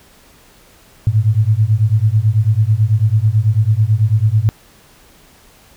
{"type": "beating tone pair", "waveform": "sine", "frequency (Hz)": [103.83, 112.93], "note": ["G#2", "A2"], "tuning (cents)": [0, 46], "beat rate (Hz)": 9.1, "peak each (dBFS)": -13, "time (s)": [1.07, 4.49], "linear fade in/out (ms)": 0, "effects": ["pink hiss -47 dBFS RMS until 5.76 s"]}